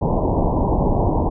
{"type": "low-pass noise", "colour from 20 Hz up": "pink", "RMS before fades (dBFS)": -18, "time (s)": [0.01, 1.3], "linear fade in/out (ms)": 20, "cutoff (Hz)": 1000, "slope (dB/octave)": 96, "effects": []}